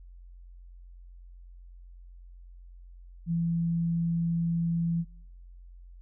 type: tone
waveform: sine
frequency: 168.2 Hz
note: E3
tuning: 35 cents sharp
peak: -25 dBFS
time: 3.26-5.05 s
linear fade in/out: 50 ms
effects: noise-tail reverb RT60 0.8 s tail -25 dB re dry + added 44 Hz sine -46 dBFS peak until 6.01 s